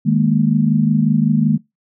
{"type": "chord", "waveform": "sine", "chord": "D# suspended fourth", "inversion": "none", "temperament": "equal", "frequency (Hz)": [155.56, 207.7, 233.1], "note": ["D#3", "G#3", "A#3"], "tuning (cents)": [0, 0, 0], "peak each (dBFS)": -16, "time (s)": [0.05, 1.58], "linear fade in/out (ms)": 20, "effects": ["noise-tail reverb RT60 0.2 s tail -22 dB re dry"]}